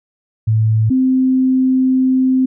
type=tone pair in turn; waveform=sine; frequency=110 / 259.6 Hz; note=A2 / C4; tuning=0 / -13 cents; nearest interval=octave + minor third; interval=1487 cents; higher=second; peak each=-10 dBFS; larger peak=neither; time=0.47-0.9 / 0.9-2.46 s; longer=second; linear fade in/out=10 ms; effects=none